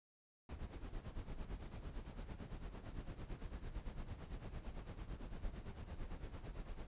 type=noise with tremolo; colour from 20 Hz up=brown; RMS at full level=-45 dBFS; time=0.49-6.87 s; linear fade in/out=2 ms; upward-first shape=sine; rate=8.9 Hz; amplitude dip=70%; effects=resampled to 8000 Hz